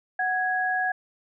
sine tone pair together, 740.6 / 1661.2 Hz, F#5 / G#6, +1 / 0 cents, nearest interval octave + major second, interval 1399 cents, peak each -26 / -25 dBFS, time 0.19-0.92 s, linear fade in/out 5 ms, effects none

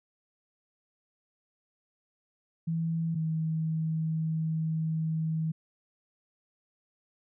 sine tone pair in turn, 164.2 / 159.71 Hz, E3 / D#3, -6 / +46 cents, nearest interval unison, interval 48 cents, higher first, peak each -27 dBFS, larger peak neither, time 2.67-3.15 / 3.15-5.52 s, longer second, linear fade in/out 10 ms, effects none

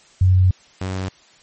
sine / sawtooth tone pair in turn, 92.5 / 94.01 Hz, F#2 / F#2, 0 / +28 cents, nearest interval unison, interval 28 cents, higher second, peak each -10 / -19 dBFS, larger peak first, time 0.21-0.51 / 0.81-1.09 s, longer first, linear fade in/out 5 ms, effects white hiss -51 dBFS RMS until 1.42 s + MP3 32 kbps

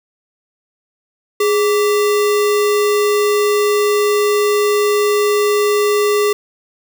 sine tone with sample-and-hold, 415.3 Hz, G#4, in tune, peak -11 dBFS, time 1.4-6.33 s, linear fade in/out 5 ms, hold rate 1575 Hz, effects none

